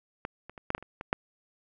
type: clicks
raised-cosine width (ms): 0.5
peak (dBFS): -18 / -28 / -29 / -14 / -11 / -30 / -30 / -22 / -10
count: 9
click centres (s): 0.251 / 0.496 / 0.578 / 0.704 / 0.749 / 0.78 / 0.826 / 1.011 / 1.129
effects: none